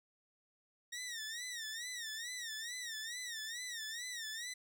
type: tone with vibrato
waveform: 15% pulse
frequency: 1864.7 Hz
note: A#6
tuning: in tune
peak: -35 dBFS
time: 0.92-4.54 s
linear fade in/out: 10 ms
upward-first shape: sine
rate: 2.3 Hz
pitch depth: 130 cents each way
effects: none